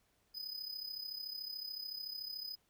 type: tone with amplitude modulation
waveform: square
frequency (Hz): 5000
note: D#8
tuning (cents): +8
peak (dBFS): -39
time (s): 0.34-2.56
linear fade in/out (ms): 20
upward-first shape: sine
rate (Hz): 33.7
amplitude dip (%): 70
effects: pink hiss -75 dBFS RMS until 2.69 s